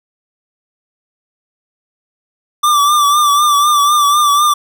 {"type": "tone with vibrato", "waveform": "square", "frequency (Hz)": 1174.7, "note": "D6", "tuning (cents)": 0, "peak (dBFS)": -9, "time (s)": [2.63, 4.54], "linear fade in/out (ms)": 10, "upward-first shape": "triangle", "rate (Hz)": 4, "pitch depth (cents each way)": 60, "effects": []}